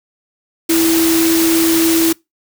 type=tone in noise; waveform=sine; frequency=328.9 Hz; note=E4; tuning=4 cents flat; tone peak=-11 dBFS; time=0.69-2.13 s; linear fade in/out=10 ms; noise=white; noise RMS=-18 dBFS; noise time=0.69-2.13 s; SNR=+4 dB; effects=noise-tail reverb RT60 0.2 s tail -24 dB re dry